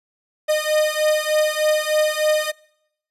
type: beating tone pair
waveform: 45% pulse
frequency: 611 / 614.3 Hz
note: D#5 / D#5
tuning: -32 / -22 cents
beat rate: 3.3 Hz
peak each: -20 dBFS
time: 0.48-2.52 s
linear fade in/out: 20 ms
effects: noise-tail reverb RT60 0.8 s tail -25 dB re dry + resampled to 32000 Hz